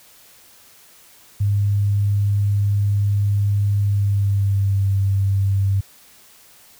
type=tone with pitch glide; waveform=sine; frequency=101.4 to 98.06 Hz; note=G#2 to G2; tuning=-41 to +1 cents; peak=-15 dBFS; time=1.4-5.81 s; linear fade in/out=10 ms; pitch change=-58 cents; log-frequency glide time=3.78-4.86 s; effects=white hiss -49 dBFS RMS until 6.79 s